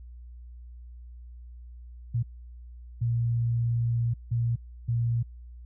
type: tone bursts at uneven times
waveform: sine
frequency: 117.6 Hz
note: A#2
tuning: 16 cents sharp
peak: -23 dBFS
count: 4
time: 2.14-2.23 / 3.01-4.14 / 4.31-4.56 / 4.88-5.23 s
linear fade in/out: 10 ms
effects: added 60 Hz sine -42 dBFS peak until 5.65 s